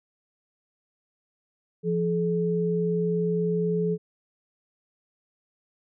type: tone pair together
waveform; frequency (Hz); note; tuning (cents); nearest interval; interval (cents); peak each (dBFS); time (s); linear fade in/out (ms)
sine; 171.9 / 427.9; F3 / A4; -27 / -48; octave + major third; 1579; -25; 1.83-3.98; 50
effects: none